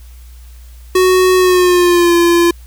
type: tone with pitch glide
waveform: square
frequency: 370 to 343.2 Hz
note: F#4 to F4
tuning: 0 to -30 cents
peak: -8 dBFS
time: 0.95-2.51 s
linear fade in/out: 5 ms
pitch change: -130 cents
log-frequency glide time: 1.36-2.15 s
effects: added 60 Hz sine -33 dBFS peak until 2.66 s + white hiss -48 dBFS RMS until 2.66 s